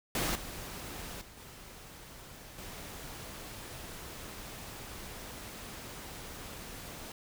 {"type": "noise with level steps", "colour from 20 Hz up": "pink", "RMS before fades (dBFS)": [-32, -43, -53, -50, -45], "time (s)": [0.15, 7.12], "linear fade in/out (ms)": 2, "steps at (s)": [0.35, 1.21, 1.37, 2.58], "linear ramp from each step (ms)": 5, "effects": []}